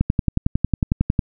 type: click train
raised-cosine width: 5 ms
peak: -4 dBFS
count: 14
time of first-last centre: 0.01-1.192 s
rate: 11 Hz
effects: none